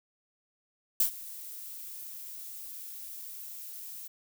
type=noise with ADSR envelope; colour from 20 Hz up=violet; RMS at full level=-23 dBFS; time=1-4.08 s; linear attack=4 ms; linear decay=97 ms; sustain=-20 dB; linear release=11 ms; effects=none